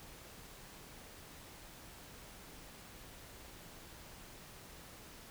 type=silence; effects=pink hiss -54 dBFS RMS until 5.3 s